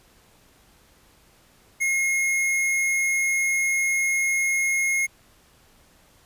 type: tone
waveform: square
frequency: 2154 Hz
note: C7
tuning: 50 cents sharp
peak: -21 dBFS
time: 1.8-5.07 s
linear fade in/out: 20 ms
effects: pink hiss -57 dBFS RMS until 6.25 s + resampled to 32000 Hz